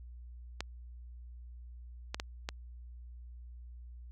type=clicks; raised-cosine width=0.2 ms; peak=-18 dBFS; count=4; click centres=0.606 / 2.145 / 2.199 / 2.489 s; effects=added 60 Hz sine -46 dBFS peak until 4.11 s